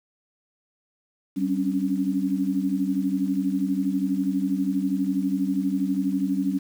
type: tone cluster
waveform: sine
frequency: 192.5 / 271.5 / 283.8 Hz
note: G3 / C#4 / C#4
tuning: -31 / -36 / +41 cents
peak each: -26 dBFS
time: 1.36-6.59 s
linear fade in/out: 20 ms
effects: 8-bit